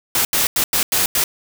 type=noise bursts at uneven times; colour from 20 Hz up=white; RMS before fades=-17 dBFS; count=6; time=0.15-0.25 / 0.33-0.47 / 0.56-0.64 / 0.73-0.83 / 0.92-1.06 / 1.15-1.24 s; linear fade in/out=2 ms; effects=none